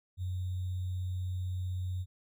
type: tone with sample-and-hold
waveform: sine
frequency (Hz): 91.6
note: F#2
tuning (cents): -17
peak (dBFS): -32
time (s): 0.17-2.06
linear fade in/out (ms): 50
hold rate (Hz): 3675
effects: none